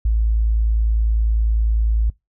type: tone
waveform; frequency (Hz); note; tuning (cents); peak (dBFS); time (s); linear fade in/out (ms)
sine; 55; A1; 0; -14; 0.05-2.1; 5
effects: noise-tail reverb RT60 0.2 s tail -24 dB re dry